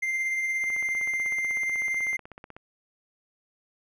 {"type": "tone with tremolo", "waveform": "triangle", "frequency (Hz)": 2093, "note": "C7", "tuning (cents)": 0, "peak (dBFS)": -22, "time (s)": [0.02, 2.17], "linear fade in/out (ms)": 10, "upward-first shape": "triangle", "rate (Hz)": 17, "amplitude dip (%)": 35}
{"type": "click train", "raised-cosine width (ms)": 0.5, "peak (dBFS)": -28, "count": 32, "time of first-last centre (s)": [0.64, 2.565], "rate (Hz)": 16.1}
{"effects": []}